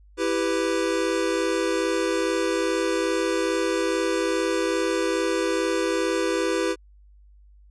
square chord, E minor, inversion none, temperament equal with one note detuned, 329.6 / 392 / 496.2 Hz, E4 / G4 / B4, 0 / 0 / +8 cents, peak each -27 dBFS, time 0.17-6.76 s, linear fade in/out 50 ms, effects added 50 Hz sine -49 dBFS peak until 7.7 s + resampled to 22050 Hz

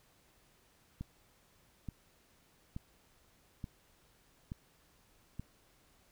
click train, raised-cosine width 5 ms, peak -28 dBFS, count 6, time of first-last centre 1.01-5.396 s, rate 1.14 Hz, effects pink hiss -68 dBFS RMS until 6.11 s

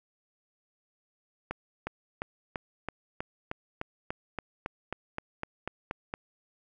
accelerating click train, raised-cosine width 0.5 ms, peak -18 dBFS, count 17, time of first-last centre 1.51-6.139 s, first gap 360 ms, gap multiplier 0.97, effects none

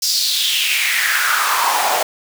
pink noise with high-pass filter sweep, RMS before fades -17 dBFS, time 0.02-2.03 s, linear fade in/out 5 ms, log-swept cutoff 5300 to 650 Hz, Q 4.5, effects none

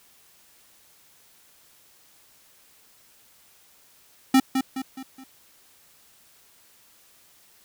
square tone with echo, 263.9 Hz, C4, 15 cents sharp, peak -14 dBFS, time 4.34-4.4 s, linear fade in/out 5 ms, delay 210 ms, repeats 4, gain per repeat -7 dB, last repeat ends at 5.24 s, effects white hiss -57 dBFS RMS until 7.64 s

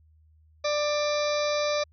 harmonic tone with a mistuned harmonic, 592 Hz, D5, 14 cents sharp, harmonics 1 / 2 / 3 / 4 / 6 / 7 / 8 / 9 / 10, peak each -25 / -33 / -40 / -35 / -41 / -37 / -38 / -41 / -40 dBFS, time 0.64-1.84 s, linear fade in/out 10 ms, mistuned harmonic 7, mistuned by -87 cents, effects added 78 Hz sine -56 dBFS peak until 1.92 s

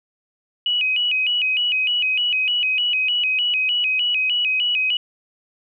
sine tone with vibrato, 2722 Hz, F7, 45 cents flat, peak -17 dBFS, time 0.66-4.97 s, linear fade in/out 2 ms, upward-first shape square, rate 3.3 Hz, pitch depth 130 cents each way, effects none

